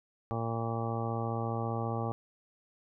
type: harmonic tone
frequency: 114.8 Hz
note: A#2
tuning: 26 cents flat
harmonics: 1 / 2 / 3 / 4 / 5 / 6 / 7 / 8 / 9 / 10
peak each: -34 / -39 / -42 / -40 / -42 / -44 / -39 / -49 / -50 / -42 dBFS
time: 0.31-2.12 s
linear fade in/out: 0 ms
effects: none